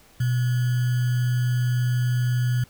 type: tone with sample-and-hold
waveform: sine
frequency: 123.47 Hz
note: B2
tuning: in tune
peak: -19 dBFS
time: 0.2-2.64 s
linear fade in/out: 5 ms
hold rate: 1575 Hz
effects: pink hiss -54 dBFS RMS until 2.69 s